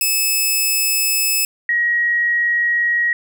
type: tone pair in turn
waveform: 5% pulse / sine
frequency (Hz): 2600 / 1897.2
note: E7 / A#6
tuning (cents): -24 / +30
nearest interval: perfect fourth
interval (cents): 546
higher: first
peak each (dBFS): -6 / -14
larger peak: first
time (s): 0.01-1.45 / 1.69-3.13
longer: neither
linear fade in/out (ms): 2
effects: none